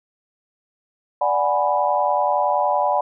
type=chord; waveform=sine; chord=G# half-diminished seventh; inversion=second; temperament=equal; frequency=587.3 / 740 / 830.6 / 987.8 Hz; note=D5 / F#5 / G#5 / B5; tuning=0 / 0 / 0 / 0 cents; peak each=-22 dBFS; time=1.21-3.01 s; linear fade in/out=5 ms; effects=none